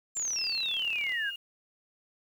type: exponential sweep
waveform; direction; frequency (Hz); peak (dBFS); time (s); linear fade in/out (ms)
sine; down; 7430 to 1547; -29; 0.15-1.31; 20
type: click train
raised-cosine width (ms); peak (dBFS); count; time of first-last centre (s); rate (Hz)
0.2; -28; 36; 0.17-1.121; 36.8
type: tone with pitch glide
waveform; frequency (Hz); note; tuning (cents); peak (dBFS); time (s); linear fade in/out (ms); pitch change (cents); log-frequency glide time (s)
sine; 2689 to 2847; E7 to F7; +34 to +33; -36; 0.36-1.36; 5; +99; 0.75-0.96
effects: 9-bit